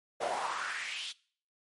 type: noise with high-pass filter sweep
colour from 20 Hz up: brown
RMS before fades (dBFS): -36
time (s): 0.2-1.13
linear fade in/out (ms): 20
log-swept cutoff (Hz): 570 to 3700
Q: 4.1
effects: noise-tail reverb RT60 0.5 s tail -22 dB re dry + MP3 48 kbps